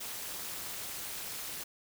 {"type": "noise with amplitude modulation", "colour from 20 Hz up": "white", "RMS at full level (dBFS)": -37, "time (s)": [0, 1.64], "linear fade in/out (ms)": 10, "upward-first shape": "sine", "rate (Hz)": 223, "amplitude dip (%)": 80, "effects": []}